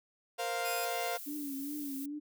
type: chord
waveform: sawtooth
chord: Bb suspended second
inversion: none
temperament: equal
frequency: 466.2 / 523.3 / 698.5 Hz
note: Bb4 / C5 / F5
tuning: 0 / 0 / 0 cents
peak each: -36 / -36 / -31 dBFS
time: 0.38-1.18 s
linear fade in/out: 20 ms
type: tone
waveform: 5% pulse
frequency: 2489 Hz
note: D#7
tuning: in tune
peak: -28 dBFS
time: 0.64-0.86 s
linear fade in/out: 20 ms
type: noise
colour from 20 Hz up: violet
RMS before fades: -45 dBFS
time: 0.83-2.06 s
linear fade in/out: 5 ms
type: tone with vibrato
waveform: sine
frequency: 283.9 Hz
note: C#4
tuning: 41 cents sharp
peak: -37 dBFS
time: 1.26-2.2 s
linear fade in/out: 20 ms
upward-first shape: triangle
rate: 2.5 Hz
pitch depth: 97 cents each way
effects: none